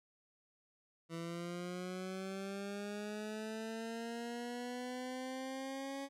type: linear sweep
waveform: 20% pulse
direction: up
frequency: 164.81 to 277.2 Hz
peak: -36 dBFS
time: 1.09-6.09 s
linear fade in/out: 50 ms
effects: low-pass 10000 Hz 12 dB/octave